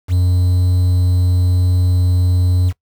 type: tone with quantisation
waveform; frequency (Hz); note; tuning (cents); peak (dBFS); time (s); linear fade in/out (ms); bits
triangle; 90.1; F#2; -45; -9; 0.08-2.73; 50; 6
effects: noise-tail reverb RT60 0.1 s tail -20 dB re dry